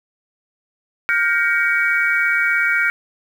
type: chord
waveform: sine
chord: G half-diminished seventh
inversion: third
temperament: just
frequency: 1411.2 / 1568 / 1881.6 / 2258 Hz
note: F6 / G6 / Bb6 / Db7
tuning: +18 / 0 / +16 / +31 cents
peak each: -19 / -21 / -23 / -19 dBFS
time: 1.09-2.9 s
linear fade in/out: 0 ms
effects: 7-bit

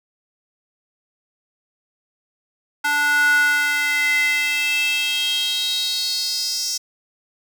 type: tone with high-pass filter sweep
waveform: square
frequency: 292.8 Hz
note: D4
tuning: 5 cents flat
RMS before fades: -20 dBFS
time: 2.84-6.78 s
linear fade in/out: 10 ms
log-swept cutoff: 1200 to 5700 Hz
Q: 5.8
effects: none

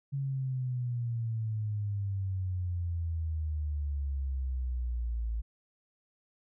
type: exponential sweep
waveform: sine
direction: down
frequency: 139.5 to 55 Hz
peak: -30 dBFS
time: 0.12-5.42 s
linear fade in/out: 20 ms
effects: none

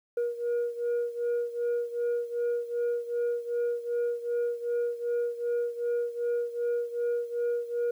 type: beating tone pair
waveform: sine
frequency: 475.9 / 478.5 Hz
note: A#4 / A#4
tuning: +36 / +45 cents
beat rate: 2.6 Hz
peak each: -27 / -30 dBFS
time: 0.17-7.91 s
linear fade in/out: 5 ms
effects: tanh soft clip ceiling -24 dBFS + 10-bit

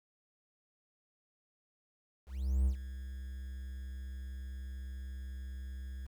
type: tone with ADSR envelope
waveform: triangle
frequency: 65.41 Hz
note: C2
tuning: in tune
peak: -23 dBFS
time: 2.26-6.07 s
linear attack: 400 ms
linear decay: 95 ms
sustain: -15 dB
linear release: 12 ms
effects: 10-bit

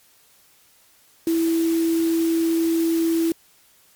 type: tone in noise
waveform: sine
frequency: 329.6 Hz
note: E4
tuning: in tune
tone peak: -17 dBFS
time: 1.27-3.32 s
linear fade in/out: 2 ms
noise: white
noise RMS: -35 dBFS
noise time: 1.27-3.32 s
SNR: +15 dB
effects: white hiss -56 dBFS RMS until 3.95 s + MP3 96 kbps

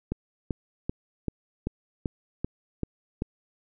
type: click train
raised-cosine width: 3 ms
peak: -15 dBFS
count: 9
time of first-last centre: 0.12-3.221 s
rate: 2.58 Hz
effects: none

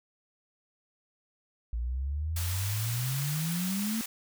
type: exponential sweep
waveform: sine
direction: up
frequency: 56.1 to 229.1 Hz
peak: -29 dBFS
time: 1.73-4.01 s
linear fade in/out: 0 ms
type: high-pass noise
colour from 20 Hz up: white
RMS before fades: -37 dBFS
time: 2.36-4.06 s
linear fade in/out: 5 ms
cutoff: 750 Hz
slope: 12 dB/octave
effects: none

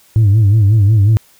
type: tone with vibrato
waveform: sine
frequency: 104.8 Hz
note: G#2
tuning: 16 cents sharp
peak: -4 dBFS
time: 0.16-1.17 s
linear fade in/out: 0 ms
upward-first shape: sine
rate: 5.5 Hz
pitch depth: 120 cents each way
effects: tanh soft clip ceiling -5 dBFS + white hiss -49 dBFS RMS until 1.39 s

